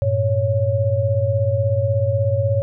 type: tone cluster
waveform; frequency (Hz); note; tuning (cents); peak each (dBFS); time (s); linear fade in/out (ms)
sine; 98 / 114.4 / 556; G2 / A#2 / C#5; 0 / -32 / +5; -20; 0.02-2.62; 0
effects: none